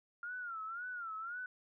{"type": "tone with vibrato", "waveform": "sine", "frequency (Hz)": 1390, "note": "F6", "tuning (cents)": -9, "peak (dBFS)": -40, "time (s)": [0.23, 1.46], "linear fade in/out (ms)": 2, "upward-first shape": "sine", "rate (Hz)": 1.9, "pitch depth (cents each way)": 130, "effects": []}